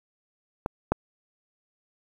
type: clicks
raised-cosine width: 1 ms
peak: -13 / -7 dBFS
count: 2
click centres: 0.661 / 0.92 s
effects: 8-bit